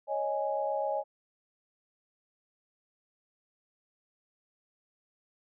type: chord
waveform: sine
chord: C# suspended second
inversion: none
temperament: equal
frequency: 554.4 / 622.3 / 830.6 Hz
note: C#5 / D#5 / G#5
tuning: 0 / 0 / 0 cents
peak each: -33 dBFS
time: 0.07-1.04 s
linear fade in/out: 50 ms
effects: none